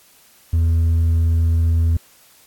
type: tone with hard clipping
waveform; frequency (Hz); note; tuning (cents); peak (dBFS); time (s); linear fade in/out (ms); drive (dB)
triangle; 82.41; E2; 0; -12; 0.53-1.97; 5; 1
effects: white hiss -51 dBFS RMS until 2.46 s + AAC 64 kbps